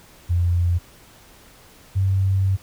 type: tone pair in turn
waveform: sine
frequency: 87.2 / 96.09 Hz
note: F2 / G2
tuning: -2 / -34 cents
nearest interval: major second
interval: 168 cents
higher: second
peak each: -16 dBFS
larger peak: neither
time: 0.29-0.79 / 1.95-2.57 s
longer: second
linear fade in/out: 20 ms
effects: pink hiss -49 dBFS RMS until 2.62 s